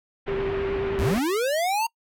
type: low-pass noise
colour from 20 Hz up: pink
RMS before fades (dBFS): -32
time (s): 0.26-1.2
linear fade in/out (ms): 20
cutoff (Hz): 2700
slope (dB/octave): 24
type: tone with vibrato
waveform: sine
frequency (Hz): 392.4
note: G4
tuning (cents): +2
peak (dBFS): -24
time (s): 0.28-1.14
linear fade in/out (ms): 2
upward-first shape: square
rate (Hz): 9.5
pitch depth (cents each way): 16
type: linear sweep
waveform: square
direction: up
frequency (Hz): 43.56 to 932.3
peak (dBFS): -22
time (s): 0.98-1.87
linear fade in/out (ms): 10
effects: noise-tail reverb RT60 0.1 s tail -26 dB re dry + MP3 96 kbps